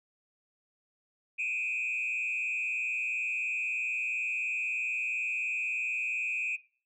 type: tone with frequency modulation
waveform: sine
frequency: 2489 Hz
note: D#7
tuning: in tune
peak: -28 dBFS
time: 1.38-6.57 s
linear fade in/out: 20 ms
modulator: 123 Hz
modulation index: 0.93
effects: noise-tail reverb RT60 0.4 s tail -20 dB re dry + tanh soft clip ceiling -26 dBFS